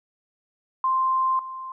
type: tone with level steps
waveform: sine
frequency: 1046.5 Hz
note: C6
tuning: in tune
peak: -19 / -32 dBFS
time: 0.84-1.72 s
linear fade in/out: 2 ms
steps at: 1.39 s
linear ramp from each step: 2 ms
effects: none